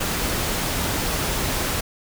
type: noise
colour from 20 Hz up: pink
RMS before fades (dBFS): -24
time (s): 0-1.81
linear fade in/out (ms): 10
effects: none